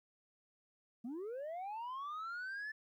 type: linear sweep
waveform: sine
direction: up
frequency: 220 to 1760 Hz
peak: -38 dBFS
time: 1.04-2.72 s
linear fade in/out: 10 ms
effects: tanh soft clip ceiling -40 dBFS + 13-bit